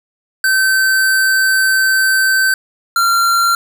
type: tone pair in turn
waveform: square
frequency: 1543 / 1374.7 Hz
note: G6 / F6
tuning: -28 / -28 cents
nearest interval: major second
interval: 200 cents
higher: first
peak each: -11 dBFS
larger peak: neither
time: 0.44-2.54 / 2.96-3.55 s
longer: first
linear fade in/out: 2 ms
effects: none